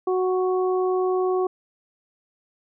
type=harmonic tone; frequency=369.8 Hz; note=F#4; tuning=1 cent flat; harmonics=1 / 2 / 3; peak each=-20 / -29 / -31 dBFS; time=0.07-1.47 s; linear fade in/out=5 ms; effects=none